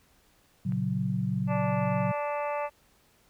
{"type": "chord", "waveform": "sine", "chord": "F# major", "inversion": "first", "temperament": "equal", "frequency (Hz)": [116.54, 138.59, 185], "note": ["A#2", "C#3", "F#3"], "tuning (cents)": [0, 0, 0], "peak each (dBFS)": [-32, -31, -29], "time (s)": [0.65, 2.12], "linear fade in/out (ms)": 10}
{"type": "click", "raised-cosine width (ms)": 0.5, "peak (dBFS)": -34, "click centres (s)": 0.722}
{"type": "harmonic tone", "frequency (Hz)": 292.2, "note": "D4", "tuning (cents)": -9, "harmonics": [2, 3, 4, 5, 6, 7, 8, 9], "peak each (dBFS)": [-31, -33, -37, -48, -48, -44, -49, -43], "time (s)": [1.47, 2.7], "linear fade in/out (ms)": 50}
{"effects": ["pink hiss -64 dBFS RMS until 3.29 s"]}